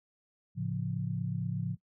sine chord, A augmented, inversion none, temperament equal, 110 / 138.59 / 174.61 Hz, A2 / C#3 / E#3, 0 / 0 / 0 cents, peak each -36 / -35 / -35 dBFS, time 0.55-1.77 s, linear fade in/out 50 ms, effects noise-tail reverb RT60 0.1 s tail -21 dB re dry

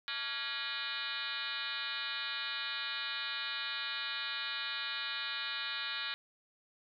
sine tone with frequency modulation, 2692 Hz, E7, 36 cents sharp, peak -35 dBFS, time 0.08-6.14 s, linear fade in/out 0 ms, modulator 258 Hz, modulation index 5.6, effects none

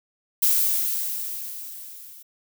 violet noise with level ramp, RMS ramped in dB -18 to -45 dBFS, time 0.42-2.23 s, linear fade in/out 10 ms, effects none

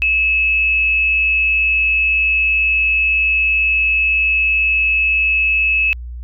sine tone with amplitude modulation, 2599 Hz, E7, 25 cents flat, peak -11 dBFS, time 0.02-5.93 s, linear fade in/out 0 ms, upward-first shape sine, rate 242 Hz, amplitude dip 25%, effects added 60 Hz sine -26 dBFS peak until 6.23 s

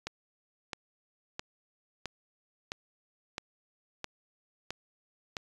click train, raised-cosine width 0.2 ms, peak -18 dBFS, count 9, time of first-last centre 0.07-5.368 s, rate 1.51 Hz, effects resampled to 24000 Hz

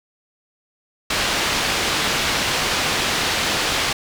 white low-pass noise, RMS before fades -21 dBFS, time 1.1-3.93 s, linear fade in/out 5 ms, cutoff 4100 Hz, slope 12 dB/octave, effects none

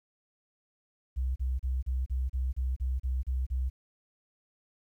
sine tone bursts, 64.2 Hz, C2, 32 cents flat, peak -27 dBFS, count 11, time 1.16-3.7 s, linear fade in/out 20 ms, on 200 ms, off 34 ms, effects 11-bit

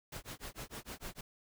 pink noise with tremolo, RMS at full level -43 dBFS, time 0.12-1.21 s, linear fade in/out 5 ms, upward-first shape sine, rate 6.6 Hz, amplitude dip 100%, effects none

